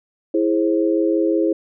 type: chord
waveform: sine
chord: E augmented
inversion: none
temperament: equal with one note detuned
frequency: 329.6 / 415.3 / 530.9 Hz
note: E4 / G#4 / B#4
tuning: 0 / 0 / +25 cents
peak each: -17 / -21 / -22 dBFS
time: 0.34-1.53 s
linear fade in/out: 5 ms
effects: none